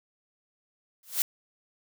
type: noise with exponential growth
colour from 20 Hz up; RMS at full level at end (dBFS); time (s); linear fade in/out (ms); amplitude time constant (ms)
blue; -21; 1.03-1.22; 1; 40
effects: none